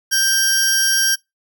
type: tone pair together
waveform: sawtooth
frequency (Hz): 1577 / 5620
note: G6 / F8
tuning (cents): +10 / +10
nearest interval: octave + minor seventh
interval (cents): 2200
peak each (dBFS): -14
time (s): 0.11-1.16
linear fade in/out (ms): 20
effects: noise-tail reverb RT60 0.2 s tail -25 dB re dry